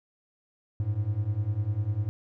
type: beating tone pair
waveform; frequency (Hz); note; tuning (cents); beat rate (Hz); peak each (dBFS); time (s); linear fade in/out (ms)
triangle; 98.4 / 108.4; G2 / A2; +7 / -25; 10; -28 / -26; 0.8-2.09; 0
effects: none